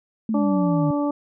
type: exponential sweep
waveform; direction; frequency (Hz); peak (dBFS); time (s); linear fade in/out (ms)
sine; down; 224.6 to 149.3; -20; 0.29-0.91; 2
type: harmonic tone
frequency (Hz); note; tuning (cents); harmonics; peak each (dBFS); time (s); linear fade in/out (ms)
290; D4; -22; 1 / 2 / 3 / 4; -21 / -27 / -31 / -33; 0.34-1.11; 5
effects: none